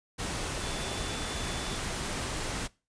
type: tone in noise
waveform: sine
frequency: 3491 Hz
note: A7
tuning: 14 cents flat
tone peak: -43 dBFS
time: 0.61-1.78 s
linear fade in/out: 20 ms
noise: pink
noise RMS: -34 dBFS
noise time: 0.18-2.68 s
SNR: -12 dB
effects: noise-tail reverb RT60 0.3 s tail -22 dB re dry + resampled to 22050 Hz